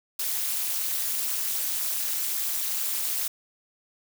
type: noise with amplitude modulation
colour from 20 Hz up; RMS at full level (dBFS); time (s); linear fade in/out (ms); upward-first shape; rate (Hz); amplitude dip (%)
blue; -24; 0.19-3.28; 5; sine; 242; 100
effects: none